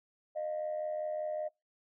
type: tone pair together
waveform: sine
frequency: 613.3 / 698.5 Hz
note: D#5 / F5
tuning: -25 / 0 cents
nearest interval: major second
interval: 225 cents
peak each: -33 / -40 dBFS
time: 0.35-1.49 s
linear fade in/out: 20 ms
effects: noise-tail reverb RT60 0.2 s tail -24 dB re dry + tanh soft clip ceiling -28 dBFS